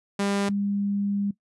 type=tone pair in turn; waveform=sawtooth / sine; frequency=200 / 201.3 Hz; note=G3 / G3; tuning=+35 / +46 cents; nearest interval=unison; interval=11 cents; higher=second; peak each=-19 / -23 dBFS; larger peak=first; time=0.19-0.49 / 0.49-1.31 s; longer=second; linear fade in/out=5 ms; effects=noise-tail reverb RT60 0.1 s tail -18 dB re dry + resampled to 24000 Hz